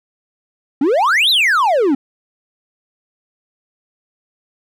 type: exponential two-way sweep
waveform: triangle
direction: up then down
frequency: 255 to 4135 to 255 Hz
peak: -9 dBFS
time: 0.81-1.95 s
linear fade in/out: 5 ms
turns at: 1.3 s
effects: none